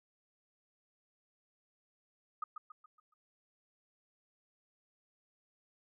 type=tone with echo; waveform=sine; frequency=1242 Hz; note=D#6; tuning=3 cents flat; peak=-34 dBFS; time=2.42-2.44 s; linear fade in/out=5 ms; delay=140 ms; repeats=5; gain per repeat=-7 dB; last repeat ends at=3.14 s; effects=none